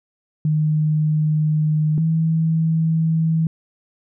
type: tone pair in turn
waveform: sine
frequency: 153.7 / 161.46 Hz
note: D#3 / E3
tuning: -21 / -36 cents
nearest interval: minor second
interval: 85 cents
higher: second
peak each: -15 dBFS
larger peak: neither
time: 0.45-1.98 / 1.98-3.47 s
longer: first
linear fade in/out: 2 ms
effects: none